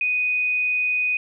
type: tone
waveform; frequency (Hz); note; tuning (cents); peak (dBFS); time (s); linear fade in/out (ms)
sine; 2489; D#7; 0; -19; 0.01-1.17; 2
effects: none